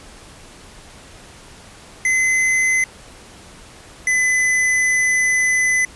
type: tone pair in turn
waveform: square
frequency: 2043 / 2013 Hz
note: C7 / B6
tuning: -42 / +33 cents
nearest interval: unison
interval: 25 cents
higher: first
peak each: -15 dBFS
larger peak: neither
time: 2.05-2.84 / 4.07-5.85 s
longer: second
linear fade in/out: 2 ms
effects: pink hiss -42 dBFS RMS until 5.95 s + resampled to 24000 Hz

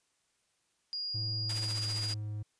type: tone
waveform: sine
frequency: 4849 Hz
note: D#8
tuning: 45 cents flat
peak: -34 dBFS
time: 0.93-2.14 s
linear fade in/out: 0 ms
type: tone with pitch glide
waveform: triangle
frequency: 110 to 105.46 Hz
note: A2 to G#2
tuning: 0 to +27 cents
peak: -33 dBFS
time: 1.14-2.43 s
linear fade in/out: 10 ms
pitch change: -73 cents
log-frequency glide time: 1.29-2.31 s
type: noise with tremolo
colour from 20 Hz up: white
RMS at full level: -38 dBFS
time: 1.49-2.14 s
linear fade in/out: 5 ms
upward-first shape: triangle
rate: 15 Hz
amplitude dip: 65%
effects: white hiss -75 dBFS RMS until 2.59 s + resampled to 22050 Hz

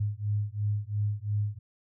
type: beating tone pair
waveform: sine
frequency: 102.6 / 105.5 Hz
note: G#2 / G#2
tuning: -21 / +28 cents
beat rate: 2.9 Hz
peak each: -30 dBFS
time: 0-1.59 s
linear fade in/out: 10 ms
effects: none

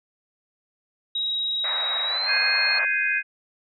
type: tone with pitch glide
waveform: sine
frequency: 3819 to 4287 Hz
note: A#7 to C8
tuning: +41 to +41 cents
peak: -23 dBFS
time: 1.15-2.79 s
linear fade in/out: 5 ms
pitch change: +200 cents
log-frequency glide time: 2.04-2.34 s
type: band-pass noise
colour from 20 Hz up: white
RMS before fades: -33 dBFS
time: 1.64-2.85 s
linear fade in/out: 2 ms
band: 540 to 2200 Hz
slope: 48 dB/octave
type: chord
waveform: sine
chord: Ab major seventh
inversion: third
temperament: equal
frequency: 1568 / 1661.2 / 2093 / 2489 Hz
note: G6 / Ab6 / C7 / Eb7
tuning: 0 / 0 / 0 / 0 cents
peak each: -27 / -26 / -29 / -24 dBFS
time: 2.26-3.23 s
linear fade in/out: 50 ms
effects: none

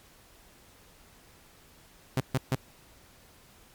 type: tone bursts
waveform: sawtooth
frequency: 130.81 Hz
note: C3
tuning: in tune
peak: -20 dBFS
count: 3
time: 2.17-2.552 s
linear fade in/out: 2 ms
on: 34 ms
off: 140 ms
effects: pink hiss -57 dBFS RMS until 3.74 s + MP3 96 kbps

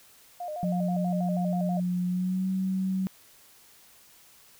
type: tone with vibrato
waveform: sine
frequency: 657 Hz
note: E5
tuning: 6 cents flat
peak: -32 dBFS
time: 0.4-1.8 s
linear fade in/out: 5 ms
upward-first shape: square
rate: 6.2 Hz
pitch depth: 130 cents each way
type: tone with pitch glide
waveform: sine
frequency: 179.3 to 188.98 Hz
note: F3 to F#3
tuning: +46 to +37 cents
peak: -25 dBFS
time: 0.63-3.07 s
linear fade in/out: 0 ms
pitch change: +91 cents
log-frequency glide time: 2.06-2.48 s
effects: white hiss -56 dBFS RMS until 4.59 s

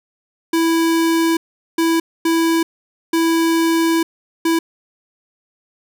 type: tone bursts at uneven times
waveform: square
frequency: 329.6 Hz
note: E4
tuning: in tune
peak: -14 dBFS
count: 5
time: 0.53-1.37 / 1.78-2 / 2.25-2.63 / 3.13-4.03 / 4.45-4.59 s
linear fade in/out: 5 ms
effects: none

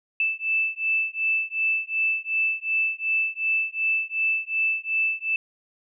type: beating tone pair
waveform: sine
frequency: 2637 / 2639.7 Hz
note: E7 / E7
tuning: 0 / +2 cents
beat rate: 2.7 Hz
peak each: -25 / -25 dBFS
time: 0.2-5.36 s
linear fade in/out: 2 ms
effects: none

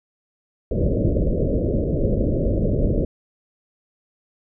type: low-pass noise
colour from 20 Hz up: pink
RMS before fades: -20 dBFS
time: 0.71-3.05 s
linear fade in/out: 5 ms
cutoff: 610 Hz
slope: 96 dB/octave
effects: none

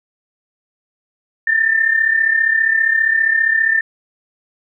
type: tone pair together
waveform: sine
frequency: 1766 / 1801 Hz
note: A6 / A6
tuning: +6 / +40 cents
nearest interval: unison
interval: 34 cents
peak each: -18 / -13 dBFS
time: 1.47-3.81 s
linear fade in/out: 5 ms
effects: none

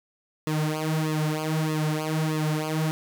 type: tone with flanger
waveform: sawtooth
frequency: 155.56 Hz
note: D#3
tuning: in tune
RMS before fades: -26 dBFS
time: 0.47-2.91 s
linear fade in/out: 0 ms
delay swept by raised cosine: 1.3 to 5.9 ms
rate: 1.6 Hz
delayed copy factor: -0.95
effects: none

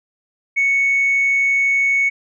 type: tone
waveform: sine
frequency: 2217 Hz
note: C#7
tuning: in tune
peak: -12 dBFS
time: 0.56-2.1 s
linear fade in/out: 20 ms
effects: tanh soft clip ceiling -10 dBFS

